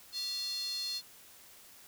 square tone with high-pass filter, 389.7 Hz, G4, 10 cents flat, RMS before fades -37 dBFS, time 0.12-1.02 s, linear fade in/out 50 ms, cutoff 4200 Hz, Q 8.9, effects white hiss -56 dBFS RMS until 1.87 s

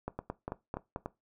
two click trains, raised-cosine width 1 ms, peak -21 / -22 dBFS, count 5 / 4, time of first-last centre 0.08-0.961 / 0.19-1.06 s, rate 4.54 / 3.45 Hz, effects noise-tail reverb RT60 0.2 s tail -18 dB re dry

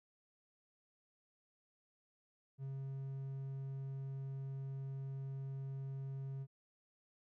triangle tone, 135.5 Hz, C#3, 39 cents flat, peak -39 dBFS, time 2.58-6.47 s, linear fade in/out 50 ms, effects none

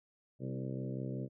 harmonic tone with a mistuned harmonic, 65.41 Hz, C2, in tune, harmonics 2 / 3 / 4 / 5 / 6 / 7 / 8 / 9, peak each -39 / -43 / -45 / -47 / -49 / -50 / -51 / -52 dBFS, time 0.39-1.29 s, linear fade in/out 50 ms, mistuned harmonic 5, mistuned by +17 cents, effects none

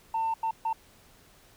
sine tone bursts at uneven times, 899 Hz, A5, 37 cents sharp, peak -24 dBFS, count 3, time 0.14-0.34 / 0.43-0.51 / 0.65-0.73 s, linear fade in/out 5 ms, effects tanh soft clip ceiling -23 dBFS + pink hiss -58 dBFS RMS until 1.56 s

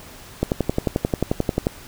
click train, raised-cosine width 2 ms, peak -5 dBFS, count 15, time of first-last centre 0.43-1.669 s, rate 11.3 Hz, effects pink hiss -42 dBFS RMS until 1.87 s

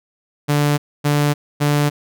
sawtooth tone bursts, 146.3 Hz, D3, 6 cents flat, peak -10 dBFS, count 3, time 0.48-1.9 s, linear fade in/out 20 ms, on 300 ms, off 260 ms, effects none

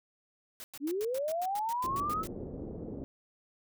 white noise bursts, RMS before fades -45 dBFS, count 13, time 0.6-2.272 s, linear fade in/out 0 ms, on 40 ms, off 96 ms
sine linear sweep, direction up, 267.5 to 1318.5 Hz, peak -30 dBFS, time 0.8-2.25 s, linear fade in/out 50 ms
white low-pass noise, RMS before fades -41 dBFS, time 1.84-3.04 s, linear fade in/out 0 ms, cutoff 440 Hz, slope 24 dB/octave
effects none

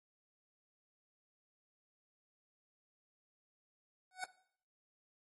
25% pulse tone with exponential growth, 743 Hz, F#5, 7 cents sharp, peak -31 dBFS, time 4.11-4.24 s, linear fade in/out 1 ms, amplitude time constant 27 ms, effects noise-tail reverb RT60 0.6 s tail -18 dB re dry + AAC 32 kbps

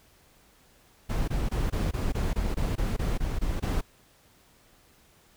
brown noise bursts, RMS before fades -27 dBFS, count 13, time 1.09-3.812 s, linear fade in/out 10 ms, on 190 ms, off 21 ms, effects pink hiss -60 dBFS RMS until 5.36 s

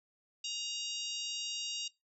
harmonic tone, 941 Hz, A#5, 16 cents sharp, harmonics 3 / 4 / 5 / 6 / 7 / 8, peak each -40 / -42 / -44 / -46 / -47 / -48 dBFS, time 0.44-1.88 s, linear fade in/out 5 ms, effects noise-tail reverb RT60 0.2 s tail -21 dB re dry

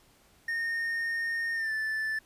triangle tone with pitch glide, 1838 to 1756 Hz, A#6 to A6, -25 to -4 cents, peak -27 dBFS, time 0.48-2.19 s, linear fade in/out 5 ms, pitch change -79 cents, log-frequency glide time 1.54-1.72 s, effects pink hiss -62 dBFS RMS until 2.25 s + resampled to 32000 Hz

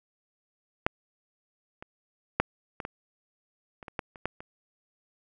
clicks, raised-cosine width 0.5 ms, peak -7 / -26 / -6 / -20 / -19 / -28 / -25 / -15 / -30 / -13 / -27 dBFS, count 11, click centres 0.865 / 1.825 / 2.4 / 2.802 / 2.851 / 3.828 / 3.882 / 3.992 / 4.158 / 4.256 / 4.405 s, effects none

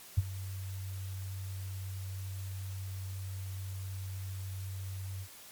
sine tone with ADSR envelope, 95.5 Hz, G2, 45 cents flat, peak -20 dBFS, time 0.17-5.28 s, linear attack 13 ms, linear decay 31 ms, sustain -17 dB, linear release 72 ms, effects white hiss -52 dBFS RMS until 5.51 s + MP3 96 kbps

